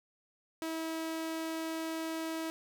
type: tone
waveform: sawtooth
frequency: 323.3 Hz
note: E4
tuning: 34 cents flat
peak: -31 dBFS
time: 0.62-2.5 s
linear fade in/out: 0 ms
effects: none